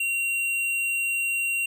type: tone with tanh clipping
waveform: triangle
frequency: 2752 Hz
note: F7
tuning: 26 cents flat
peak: -25 dBFS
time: 0-1.66 s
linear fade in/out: 5 ms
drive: 18 dB
effects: none